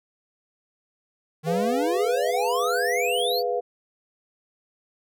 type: exponential sweep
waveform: square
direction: up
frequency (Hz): 150 to 4699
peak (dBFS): -26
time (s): 1.43-3.43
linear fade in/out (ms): 50
type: chord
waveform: sine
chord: F diminished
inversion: first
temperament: equal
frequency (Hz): 415.3 / 493.9 / 698.5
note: Ab4 / Cb5 / F5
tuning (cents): 0 / 0 / 0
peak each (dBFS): -29 / -25 / -28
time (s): 1.46-3.61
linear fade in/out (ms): 20
effects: none